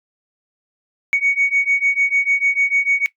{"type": "beating tone pair", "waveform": "sine", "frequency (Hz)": [2231, 2237.7], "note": ["C#7", "C#7"], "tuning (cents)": [11, 16], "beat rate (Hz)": 6.7, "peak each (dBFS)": [-17, -16], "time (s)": [1.13, 3.06], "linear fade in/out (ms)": 0, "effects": ["noise-tail reverb RT60 0.1 s tail -18 dB re dry", "tanh soft clip ceiling -8 dBFS"]}